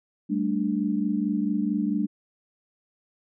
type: chord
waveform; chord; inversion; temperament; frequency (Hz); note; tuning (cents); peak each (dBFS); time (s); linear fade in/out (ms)
sine; G suspended second; none; just; 196 / 220.5 / 294; G3 / A3 / D4; 0 / +4 / +2; -27; 0.29-2.07; 20
effects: none